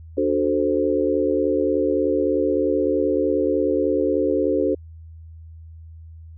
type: chord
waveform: sine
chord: D dominant seventh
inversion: none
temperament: equal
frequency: 293.7 / 370 / 440 / 523.3 Hz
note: D4 / F#4 / A4 / C5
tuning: 0 / 0 / 0 / 0 cents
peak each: -23 dBFS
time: 0.17-4.75 s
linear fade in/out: 10 ms
effects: added 81 Hz sine -38 dBFS peak until 6.37 s